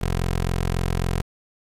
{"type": "tone", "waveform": "15% pulse", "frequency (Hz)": 43.65, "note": "F1", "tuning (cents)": 0, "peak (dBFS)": -15, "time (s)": [0.01, 1.22], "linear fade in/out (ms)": 10, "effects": ["resampled to 32000 Hz", "7-bit"]}